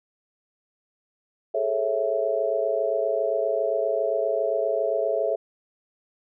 sine chord, A major seventh, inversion third, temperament just, 412.5 / 440 / 550 / 660 Hz, G#4 / A4 / C#5 / E5, -12 / 0 / -14 / +2 cents, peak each -30 / -28 / -27 / -25 dBFS, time 1.54-5.36 s, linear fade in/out 10 ms, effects none

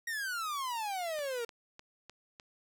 45% pulse exponential sweep, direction down, 1898 to 455.9 Hz, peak -34 dBFS, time 0.07-1.45 s, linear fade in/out 5 ms
click train, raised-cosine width 0.2 ms, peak -31 dBFS, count 5, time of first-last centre 1.19-2.398 s, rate 3.31 Hz
effects none

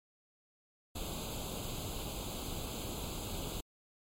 pink noise with comb filter, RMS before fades -40 dBFS, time 0.95-3.61 s, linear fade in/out 10 ms, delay 0.27 ms, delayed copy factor +0.9, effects MP3 64 kbps

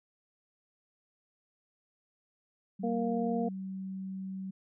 sine tone with pitch glide, 193.1 to 190.55 Hz, G3 to G3, -26 to -49 cents, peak -36 dBFS, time 2.79-4.51 s, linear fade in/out 10 ms, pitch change -23 cents, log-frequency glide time 3.01-3.47 s
harmonic tone, 233.1 Hz, A#3, in tune, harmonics 1 / 2 / 3, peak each -31 / -34 / -36 dBFS, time 2.83-3.49 s, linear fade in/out 10 ms
effects none

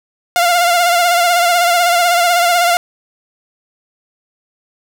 sawtooth tone with vibrato, 698.5 Hz, F5, in tune, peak -6 dBFS, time 0.36-2.77 s, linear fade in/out 0 ms, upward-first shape sine, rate 16 Hz, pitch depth 47 cents each way, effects none

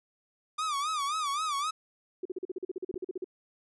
45% pulse tone with vibrato, 1193 Hz, D6, 27 cents sharp, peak -29 dBFS, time 0.58-1.71 s, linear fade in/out 10 ms, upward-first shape sine, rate 3.8 Hz, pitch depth 130 cents each way
sine tone bursts, 368.5 Hz, F#4, 7 cents flat, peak -31 dBFS, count 16, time 2.23-3.244 s, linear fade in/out 5 ms, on 24 ms, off 42 ms
click, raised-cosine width 3 ms, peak -25 dBFS, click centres 2.942 s
effects resampled to 24000 Hz

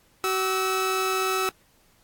sawtooth tone pair together, 378.4 / 1303.3 Hz, F#4 / E6, +39 / -20 cents, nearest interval octave + major sixth, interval 2141 cents, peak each -22 dBFS, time 0.24-1.49 s, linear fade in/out 0 ms, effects pink hiss -61 dBFS RMS until 2.03 s + AAC 64 kbps

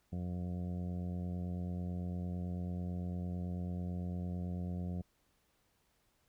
harmonic tone, 89 Hz, F2, 33 cents sharp, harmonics 1 / 2 / 3 / 4 / 5 / 6 / 7 / 8, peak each -39 / -39 / -52 / -55 / -56 / -57 / -58 / -58 dBFS, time 0.12-5.02 s, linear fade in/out 10 ms, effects pink hiss -75 dBFS RMS until 6.28 s

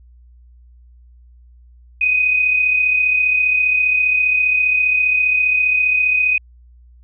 sine tone pair together, 2500 / 2535 Hz, D#7 / D#7, +8 / +32 cents, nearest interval unison, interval 24 cents, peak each -13 / -23 dBFS, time 2.01-6.38 s, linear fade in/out 5 ms, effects added 60 Hz sine -43 dBFS peak until 7.03 s

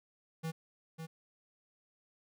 square tone with echo, 161.7 Hz, E3, 33 cents flat, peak -36 dBFS, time 0.43-0.52 s, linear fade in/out 20 ms, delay 550 ms, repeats 1, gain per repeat -6 dB, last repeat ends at 1.07 s, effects none

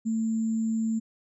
sine tone with sample-and-hold, 223.5 Hz, A3, 27 cents sharp, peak -24 dBFS, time 0.05-1 s, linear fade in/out 20 ms, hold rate 7350 Hz, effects resampled to 22050 Hz

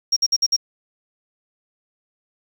sine tone bursts, 5588 Hz, F8, in tune, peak -13 dBFS, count 5, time 0.12-0.565 s, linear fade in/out 10 ms, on 45 ms, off 55 ms, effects tanh soft clip ceiling -9 dBFS + 7-bit

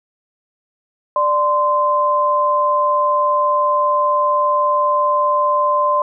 sine tone pair together, 591 / 1036.1 Hz, D5 / C6, +11 / -17 cents, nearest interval minor seventh, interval 972 cents, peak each -18 / -14 dBFS, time 1.16-6.02 s, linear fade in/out 2 ms, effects none

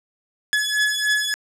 sawtooth beating tone pair, 1700 / 1703.4 Hz, G#6 / G#6, +40 / +43 cents, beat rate 3.4 Hz, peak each -18 dBFS, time 0.53-1.34 s, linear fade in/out 0 ms, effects low-pass 10000 Hz 12 dB/octave

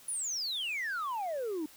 sine exponential sweep, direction down, 10548 to 293.3 Hz, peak -30 dBFS, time 0.08-1.66 s, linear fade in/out 5 ms, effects tanh soft clip ceiling -31 dBFS + white hiss -56 dBFS RMS until 1.76 s

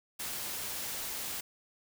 white noise, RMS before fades -38 dBFS, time 0.19-1.41 s, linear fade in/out 10 ms, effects none

